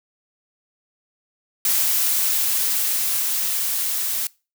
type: noise with level ramp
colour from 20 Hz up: blue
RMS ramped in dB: -19 to -24 dBFS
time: 1.65-4.27 s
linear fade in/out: 2 ms
effects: noise-tail reverb RT60 0.3 s tail -23 dB re dry